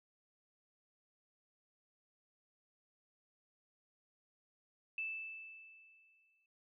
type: tone with exponential decay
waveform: sine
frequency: 2637 Hz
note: E7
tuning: in tune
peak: -36 dBFS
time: 4.98-6.46 s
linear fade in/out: 2 ms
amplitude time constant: 320 ms
effects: none